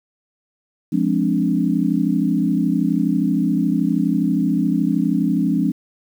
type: chord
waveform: sine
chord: D half-diminished seventh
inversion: first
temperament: equal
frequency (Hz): 174.61 / 207.7 / 261.6 / 293.7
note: F3 / Ab3 / C4 / D4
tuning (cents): 0 / 0 / 0 / 0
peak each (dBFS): -21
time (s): 0.92-5.72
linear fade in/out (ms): 10
effects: 8-bit